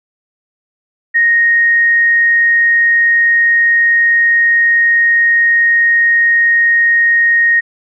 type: tone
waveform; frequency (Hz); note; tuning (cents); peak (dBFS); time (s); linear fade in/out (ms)
sine; 1864.7; A#6; 0; -7; 1.14-7.61; 20
effects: none